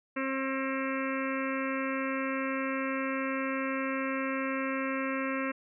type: harmonic tone with a mistuned harmonic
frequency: 267.5 Hz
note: C4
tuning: 38 cents sharp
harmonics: 1 / 2 / 4 / 5 / 6 / 7 / 8 / 9 / 10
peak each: -33 / -36 / -39 / -40 / -41 / -41 / -42 / -43 / -43 dBFS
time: 0.16-5.52 s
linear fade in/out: 10 ms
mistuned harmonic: 9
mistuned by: -43 cents
effects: none